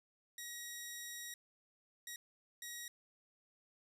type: tone bursts at uneven times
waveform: 10% pulse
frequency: 1900 Hz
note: A#6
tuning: 33 cents sharp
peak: -36 dBFS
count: 3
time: 0.38-1.34 / 2.07-2.16 / 2.62-2.88 s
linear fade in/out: 2 ms
effects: 13-bit